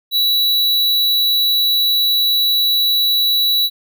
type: tone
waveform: square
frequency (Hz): 3929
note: B7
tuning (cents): -10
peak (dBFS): -13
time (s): 0.11-3.7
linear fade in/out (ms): 50
effects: none